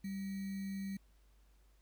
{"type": "tone with sample-and-hold", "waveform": "sine", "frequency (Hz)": 195.1, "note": "G3", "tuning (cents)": -8, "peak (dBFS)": -38, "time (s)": [0.04, 0.97], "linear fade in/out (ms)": 5, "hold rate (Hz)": 2100, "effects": ["added 50 Hz sine -64 dBFS peak until 1.81 s", "pink hiss -75 dBFS RMS until 1.81 s"]}